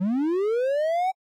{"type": "linear sweep", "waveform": "triangle", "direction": "up", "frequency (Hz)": [174.61, 771], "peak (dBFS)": -19, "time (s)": [0, 1.12], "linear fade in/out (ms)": 20, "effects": ["AAC 48 kbps"]}